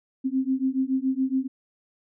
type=beating tone pair; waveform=sine; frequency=260 / 267.1 Hz; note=C4 / C4; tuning=-11 / +36 cents; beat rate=7.1 Hz; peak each=-25 dBFS; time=0.24-1.48 s; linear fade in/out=20 ms; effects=none